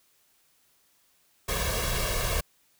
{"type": "noise with comb filter", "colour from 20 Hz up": "pink", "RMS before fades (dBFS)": -28, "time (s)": [1.48, 2.41], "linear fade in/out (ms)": 10, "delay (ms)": 1.8, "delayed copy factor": 0.8, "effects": ["white hiss -66 dBFS RMS until 2.79 s"]}